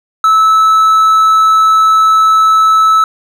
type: tone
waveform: triangle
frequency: 1305 Hz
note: E6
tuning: 18 cents flat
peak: -3 dBFS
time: 0.24-3.04 s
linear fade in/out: 2 ms
effects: none